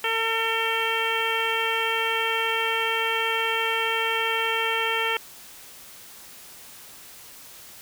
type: harmonic tone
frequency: 451.5 Hz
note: A4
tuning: 45 cents sharp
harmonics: 1 / 2 / 3 / 4 / 5 / 6 / 7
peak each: -30 / -30 / -30 / -30 / -30 / -30 / -30 dBFS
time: 0.04-5.17 s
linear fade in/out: 2 ms
effects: white hiss -45 dBFS RMS until 7.81 s